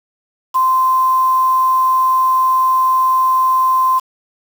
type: tone with quantisation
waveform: sine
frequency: 1038 Hz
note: C6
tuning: 14 cents flat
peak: -10 dBFS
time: 0.54-4 s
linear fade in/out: 20 ms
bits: 5
effects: none